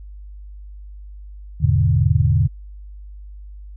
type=chord; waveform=sine; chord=E dominant seventh; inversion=none; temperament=equal; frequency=82.41 / 103.83 / 123.47 / 146.83 Hz; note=E2 / G#2 / B2 / D3; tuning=0 / 0 / 0 / 0 cents; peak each=-18 / -18 / -19 / -19 dBFS; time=1.6-2.48 s; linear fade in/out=20 ms; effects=added 50 Hz sine -34 dBFS peak until 3.76 s